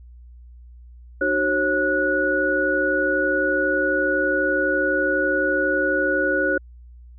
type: tone cluster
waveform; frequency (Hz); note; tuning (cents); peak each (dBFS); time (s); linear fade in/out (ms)
sine; 303.5 / 375.5 / 541 / 1465; D#4 / F#4 / C#5 / F#6; -43 / +26 / -42 / -18; -26 / -26 / -23 / -21; 1.21-6.58; 5
effects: added 60 Hz sine -41 dBFS peak until 7.18 s